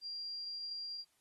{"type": "tone", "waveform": "sine", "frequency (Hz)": 4766, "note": "D8", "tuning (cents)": 25, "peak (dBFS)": -40, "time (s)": [0.01, 1.05], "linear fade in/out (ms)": 50, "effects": ["white hiss -75 dBFS RMS until 1.2 s", "AAC 32 kbps"]}